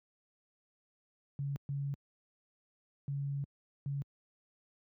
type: tone bursts at uneven times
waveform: sine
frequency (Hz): 140.3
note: C#3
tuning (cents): +21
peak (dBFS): -33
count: 4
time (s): 1.39-1.56 / 1.69-1.94 / 3.08-3.44 / 3.86-4.02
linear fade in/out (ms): 0
effects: high-pass 80 Hz 12 dB/octave